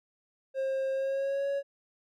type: tone with pitch glide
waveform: triangle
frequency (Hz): 534 to 558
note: C5 to C#5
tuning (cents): +35 to +11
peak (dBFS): -26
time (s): 0.54-1.63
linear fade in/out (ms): 50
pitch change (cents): +76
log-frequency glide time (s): 0.92-1.48
effects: none